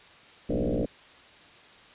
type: tone with frequency modulation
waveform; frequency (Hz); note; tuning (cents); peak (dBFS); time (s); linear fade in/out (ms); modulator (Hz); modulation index
sine; 125.8; B2; +32; -24; 0.49-0.86; 10; 58.9; 7.7
effects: white hiss -52 dBFS RMS until 1.94 s + resampled to 8000 Hz